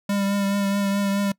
square tone with vibrato, 199.5 Hz, G3, 31 cents sharp, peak -21 dBFS, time 0.09-1.32 s, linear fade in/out 5 ms, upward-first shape triangle, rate 4.7 Hz, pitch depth 26 cents each way, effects noise-tail reverb RT60 0.1 s tail -23 dB re dry

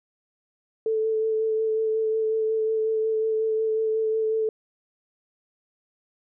sine tone with vibrato, 440 Hz, A4, in tune, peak -21 dBFS, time 0.86-4.49 s, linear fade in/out 2 ms, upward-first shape sine, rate 5.5 Hz, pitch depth 15 cents each way, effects none

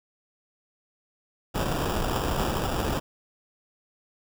pink noise with sample-and-hold, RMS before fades -27 dBFS, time 1.54-3 s, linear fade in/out 20 ms, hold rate 2100 Hz, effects none

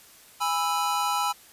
square chord, E major, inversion first, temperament just, 824.1 / 988.9 / 1318.5 Hz, G#5 / B5 / E6, -14 / +2 / 0 cents, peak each -29 dBFS, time 0.4-1.33 s, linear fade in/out 20 ms, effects white hiss -52 dBFS RMS until 1.52 s + resampled to 32000 Hz

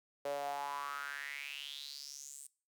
sawtooth tone with high-pass filter sweep, 142 Hz, C#3, 42 cents sharp, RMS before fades -43 dBFS, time 0.25-2.47 s, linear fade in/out 5 ms, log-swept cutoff 530 to 8700 Hz, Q 6.5, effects noise-tail reverb RT60 0.4 s tail -22 dB re dry

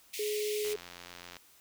pink high-pass noise, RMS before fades -40 dBFS, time 0.13-0.74 s, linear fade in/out 10 ms, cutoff 2000 Hz, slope 96 dB/octave
sine tone, 421.1 Hz, G#4, 24 cents sharp, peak -31 dBFS, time 0.19-0.76 s, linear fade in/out 5 ms
click train, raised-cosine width 0.2 ms, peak -28 dBFS, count 64, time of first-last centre 0.65-1.368 s, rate 87.8 Hz
effects white hiss -61 dBFS RMS until 1.6 s

